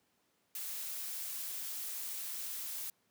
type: noise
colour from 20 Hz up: blue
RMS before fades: -41 dBFS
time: 0.55-2.9 s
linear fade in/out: 2 ms
effects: pink hiss -75 dBFS RMS until 3.1 s + high-pass 150 Hz 12 dB/octave